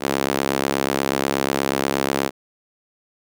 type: tone with high-pass filter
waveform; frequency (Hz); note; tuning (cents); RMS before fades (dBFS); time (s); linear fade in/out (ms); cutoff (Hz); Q
sawtooth; 68.3; C#2; -25; -22; 0-2.31; 50; 320; 0.95
effects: none